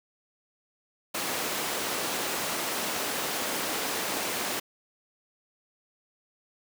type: high-pass noise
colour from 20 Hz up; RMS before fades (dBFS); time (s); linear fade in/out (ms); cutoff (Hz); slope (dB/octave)
pink; -31; 1.14-4.6; 10; 310; 12
effects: none